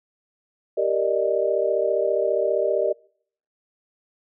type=chord; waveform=sine; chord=Eb major seventh; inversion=first; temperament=equal; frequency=392 / 466.2 / 587.3 / 622.3 Hz; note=G4 / Bb4 / D5 / Eb5; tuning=0 / 0 / 0 / 0 cents; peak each=-25 / -25 / -24 / -24 dBFS; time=0.77-2.93 s; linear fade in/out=10 ms; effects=noise-tail reverb RT60 0.6 s tail -26 dB re dry